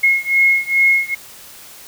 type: beating tone pair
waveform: sine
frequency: 2162 / 2164.4 Hz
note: C#7 / C#7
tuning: -44 / -42 cents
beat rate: 2.4 Hz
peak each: -14 / -15 dBFS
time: 0.03-1.15 s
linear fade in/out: 10 ms
effects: white hiss -39 dBFS RMS until 1.87 s